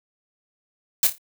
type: noise with echo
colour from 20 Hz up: blue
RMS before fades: -17 dBFS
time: 1.03-1.07 s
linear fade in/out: 2 ms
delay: 28 ms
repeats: 4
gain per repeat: -9 dB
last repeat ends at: 1.182 s
effects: none